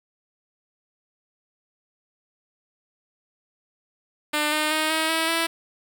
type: tone with pitch steps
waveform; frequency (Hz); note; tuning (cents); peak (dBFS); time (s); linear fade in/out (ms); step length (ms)
5% pulse; 299.7 / 305.6 / 311.7 / 317.9 / 324.2 / 330.6; D4 / D#4 / D#4 / D#4 / E4 / E4; +35 / -31 / +3 / +37 / -29 / +5; -10; 4.33-5.47; 10; 190
effects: none